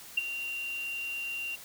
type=tone with ADSR envelope; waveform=sine; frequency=2767 Hz; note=F7; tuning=17 cents flat; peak=-21 dBFS; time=0.17-1.56 s; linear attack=8 ms; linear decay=20 ms; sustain=-12 dB; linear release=14 ms; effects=white hiss -48 dBFS RMS until 1.64 s